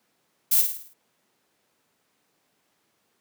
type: noise with echo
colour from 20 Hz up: violet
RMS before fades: -19 dBFS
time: 0.51-0.62 s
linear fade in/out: 10 ms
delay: 53 ms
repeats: 6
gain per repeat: -6 dB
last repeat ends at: 0.938 s
effects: pink hiss -70 dBFS RMS until 3.2 s + high-pass 200 Hz 12 dB/octave